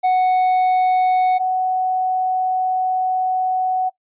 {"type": "tone pair in turn", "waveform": ["triangle", "sine"], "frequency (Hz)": [740, 744], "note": ["F#5", "F#5"], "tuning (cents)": [0, 9], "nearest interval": "unison", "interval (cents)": 9, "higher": "second", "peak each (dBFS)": [-11, -16], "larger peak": "first", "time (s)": [[0.03, 1.39], [1.39, 3.9]], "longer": "second", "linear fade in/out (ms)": 20, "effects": ["noise-tail reverb RT60 0.1 s tail -21 dB re dry", "resampled to 8000 Hz"]}